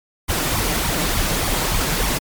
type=noise with flanger; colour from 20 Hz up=pink; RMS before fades=-20 dBFS; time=0.28-2.19 s; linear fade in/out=20 ms; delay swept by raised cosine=0.86 to 6.76 ms; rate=3.4 Hz; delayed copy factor=+0.8; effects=MP3 96 kbps